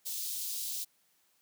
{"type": "high-pass noise", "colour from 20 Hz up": "white", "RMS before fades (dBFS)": -37, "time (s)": [0.05, 0.85], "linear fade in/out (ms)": 20, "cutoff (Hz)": 3600, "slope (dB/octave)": 24, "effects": ["white hiss -71 dBFS RMS until 1.41 s", "high-pass 100 Hz 12 dB/octave"]}